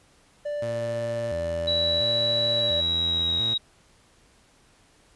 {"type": "tone", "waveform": "triangle", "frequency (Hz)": 587.3, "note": "D5", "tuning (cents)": 0, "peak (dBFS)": -25, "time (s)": [0.45, 2.81], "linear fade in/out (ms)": 10}
{"type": "tone with vibrato", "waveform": "sawtooth", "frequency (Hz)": 98, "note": "G2", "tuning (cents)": 0, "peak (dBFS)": -29, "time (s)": [0.62, 3.54], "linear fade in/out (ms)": 5, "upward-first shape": "square", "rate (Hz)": 0.72, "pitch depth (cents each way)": 270}
{"type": "tone with pitch glide", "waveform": "sine", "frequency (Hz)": [3918, 3813], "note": ["B7", "A#7"], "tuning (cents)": [-15, 38], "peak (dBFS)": -22, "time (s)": [1.67, 3.58], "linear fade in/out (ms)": 10, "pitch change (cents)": -47, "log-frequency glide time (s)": [2.5, 3.35]}
{"effects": ["pink hiss -59 dBFS RMS until 5.15 s", "resampled to 24000 Hz"]}